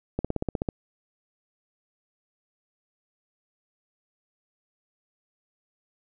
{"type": "slowing click train", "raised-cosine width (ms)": 2, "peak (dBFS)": -13, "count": 9, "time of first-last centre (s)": [0.19, 0.688], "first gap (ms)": 56, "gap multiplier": 1.03, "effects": []}